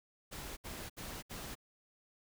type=noise bursts; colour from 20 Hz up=pink; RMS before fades=-45 dBFS; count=4; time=0.31-1.554 s; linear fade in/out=20 ms; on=260 ms; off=68 ms; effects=none